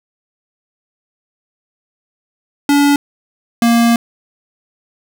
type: tone pair in turn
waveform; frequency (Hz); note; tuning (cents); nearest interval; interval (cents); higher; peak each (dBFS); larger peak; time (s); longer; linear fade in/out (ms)
square; 285.8 / 233.7; D4 / A#3; -47 / +5; minor third; 348; first; -9; neither; 2.69-2.96 / 3.62-3.96; second; 2
effects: none